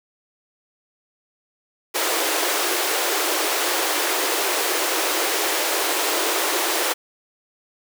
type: high-pass noise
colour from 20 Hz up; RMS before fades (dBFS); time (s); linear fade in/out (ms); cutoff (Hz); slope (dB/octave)
pink; -22; 1.94-6.94; 20; 310; 96
effects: none